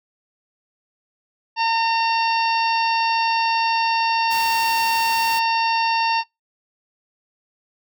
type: harmonic tone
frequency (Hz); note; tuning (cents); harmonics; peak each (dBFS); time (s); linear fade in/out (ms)
911; A#5; -40; 1 / 2 / 3 / 4 / 5 / 6; -18 / -29 / -24 / -36 / -29 / -32; 1.56-6.24; 50
type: noise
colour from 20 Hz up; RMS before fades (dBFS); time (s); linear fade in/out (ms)
white; -32; 4.3-5.4; 20
effects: noise-tail reverb RT60 0.2 s tail -25 dB re dry